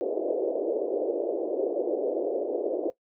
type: band-pass noise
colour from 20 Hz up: pink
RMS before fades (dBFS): -28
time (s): 0.01-2.9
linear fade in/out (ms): 0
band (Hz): 340 to 600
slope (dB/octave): 48
effects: noise-tail reverb RT60 0.1 s tail -17 dB re dry